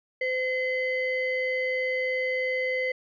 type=ring-modulated tone; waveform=triangle; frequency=1279 Hz; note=D#6; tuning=47 cents sharp; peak=-20 dBFS; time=0.21-2.92 s; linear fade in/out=5 ms; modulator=766 Hz; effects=resampled to 11025 Hz

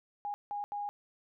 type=tone bursts at uneven times; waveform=sine; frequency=820 Hz; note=G#5; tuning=22 cents flat; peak=-34 dBFS; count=3; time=0.25-0.34 / 0.51-0.64 / 0.72-0.89 s; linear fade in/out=0 ms; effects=none

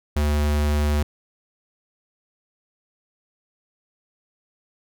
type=tone; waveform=square; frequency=74.1 Hz; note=D2; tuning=16 cents sharp; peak=-19 dBFS; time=0.16-1.03 s; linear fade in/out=5 ms; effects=none

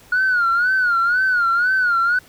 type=tone with vibrato; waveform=sine; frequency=1445 Hz; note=F#6; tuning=41 cents flat; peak=-13 dBFS; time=0.12-2.19 s; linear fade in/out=5 ms; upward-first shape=sine; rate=2 Hz; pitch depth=110 cents each way; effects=tanh soft clip ceiling -11 dBFS + pink hiss -48 dBFS RMS until 2.28 s

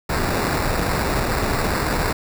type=noise with sample-and-hold; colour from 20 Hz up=pink; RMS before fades=-21 dBFS; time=0.09-2.13 s; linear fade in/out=10 ms; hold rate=3150 Hz; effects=none

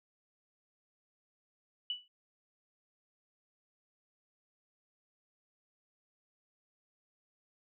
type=tone with exponential decay; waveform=sine; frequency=2960 Hz; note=F#7; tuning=in tune; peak=-30 dBFS; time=1.9-2.08 s; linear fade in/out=2 ms; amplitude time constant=37 ms; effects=none

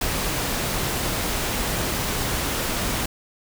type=noise; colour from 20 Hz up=pink; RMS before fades=-25 dBFS; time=0.01-3.06 s; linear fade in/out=5 ms; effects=none

